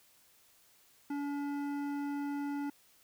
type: tone with hard clipping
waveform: triangle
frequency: 285.6 Hz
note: D4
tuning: 48 cents flat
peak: -36 dBFS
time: 1.1-2.7 s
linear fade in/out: 5 ms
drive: 16 dB
effects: white hiss -65 dBFS RMS until 3.03 s